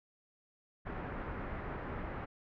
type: low-pass noise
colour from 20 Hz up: pink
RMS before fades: -41 dBFS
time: 0.85-2.26 s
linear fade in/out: 20 ms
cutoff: 1900 Hz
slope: 24 dB/octave
effects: none